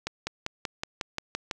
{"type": "accelerating click train", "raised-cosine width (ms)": 0.2, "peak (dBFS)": -13, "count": 9, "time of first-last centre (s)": [0.07, 1.512], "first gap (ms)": 200, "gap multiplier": 0.97, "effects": []}